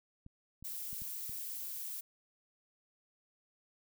clicks, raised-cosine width 5 ms, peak -39 dBFS, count 5, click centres 0.264 / 0.626 / 0.93 / 1.02 / 1.295 s
violet noise, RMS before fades -42 dBFS, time 0.64-2.01 s, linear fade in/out 10 ms
effects none

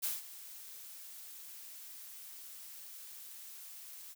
blue noise with ADSR envelope, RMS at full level -34 dBFS, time 0.02-4.15 s, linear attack 23 ms, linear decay 170 ms, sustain -16 dB, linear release 34 ms, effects none

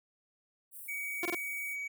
white high-pass noise, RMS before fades -47 dBFS, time 0.71-1.77 s, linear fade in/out 50 ms, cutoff 8200 Hz, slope 96 dB/octave
triangle tone, 2264 Hz, C#7, 36 cents sharp, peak -34 dBFS, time 0.88-1.88 s, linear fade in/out 10 ms
sawtooth tone bursts, 349.2 Hz, F4, in tune, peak -28 dBFS, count 3, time 1.23-1.348 s, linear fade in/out 2 ms, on 24 ms, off 23 ms
effects none

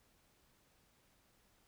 silence, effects pink hiss -72 dBFS RMS until 1.67 s

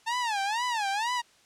sawtooth tone with vibrato, 883 Hz, A5, 6 cents sharp, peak -23 dBFS, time 0.06-1.22 s, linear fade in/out 20 ms, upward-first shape sine, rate 2.1 Hz, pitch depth 210 cents each way, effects white hiss -60 dBFS RMS until 1.45 s + low-pass 7000 Hz 12 dB/octave

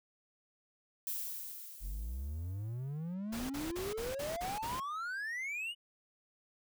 violet noise with exponential decay, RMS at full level -37 dBFS, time 1.07-3.14 s, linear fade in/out 1 ms, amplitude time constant 450 ms
triangle exponential sweep, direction up, 43.65 to 2960 Hz, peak -35 dBFS, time 1.8-5.75 s, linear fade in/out 50 ms
pink noise bursts, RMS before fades -43 dBFS, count 7, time 3.32-4.802 s, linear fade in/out 10 ms, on 180 ms, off 37 ms
effects none

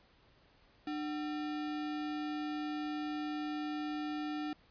sine tone with sample-and-hold, 300 Hz, D4, 37 cents sharp, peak -35 dBFS, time 0.87-4.53 s, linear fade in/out 2 ms, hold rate 1050 Hz, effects pink hiss -66 dBFS RMS until 4.7 s + resampled to 11025 Hz

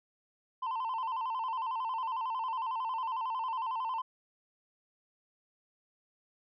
sine tone with vibrato, 963 Hz, B5, 44 cents flat, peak -29 dBFS, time 0.62-4.02 s, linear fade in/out 10 ms, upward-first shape square, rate 11 Hz, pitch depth 110 cents each way, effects tanh soft clip ceiling -31 dBFS

